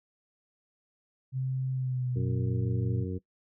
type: tone with pitch glide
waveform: sine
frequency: 130.81 to 117.89 Hz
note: C3 to A#2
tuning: 0 to +20 cents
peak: -28 dBFS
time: 1.32-3.06 s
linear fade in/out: 50 ms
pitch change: -180 cents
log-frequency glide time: 1.72-2.62 s
type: harmonic tone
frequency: 92.5 Hz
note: F#2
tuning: in tune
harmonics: 1 / 2 / 3 / 4 / 5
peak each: -34 / -37 / -39 / -40 / -41 dBFS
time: 2.15-3.19 s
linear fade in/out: 20 ms
effects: noise-tail reverb RT60 0.1 s tail -20 dB re dry